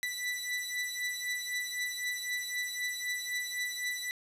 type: beating tone pair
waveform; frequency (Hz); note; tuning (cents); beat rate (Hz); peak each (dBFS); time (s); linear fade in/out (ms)
sawtooth; 1975.5 / 1979.4; B6 / B6; 0 / +3; 3.9; -32 / -34; 0.03-4.11; 0
effects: resampled to 32000 Hz + 9-bit